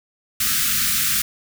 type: band-stop noise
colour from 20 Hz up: white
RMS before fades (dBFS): -20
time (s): 0.4-1.22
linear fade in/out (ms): 5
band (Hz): 270 to 1200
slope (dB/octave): 96
effects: none